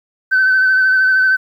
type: tone with vibrato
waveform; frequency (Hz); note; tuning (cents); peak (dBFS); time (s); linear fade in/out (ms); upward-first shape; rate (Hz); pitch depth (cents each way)
sine; 1528; G6; -45; -8; 0.31-1.37; 20; sine; 13; 23
effects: tanh soft clip ceiling -6 dBFS + 8-bit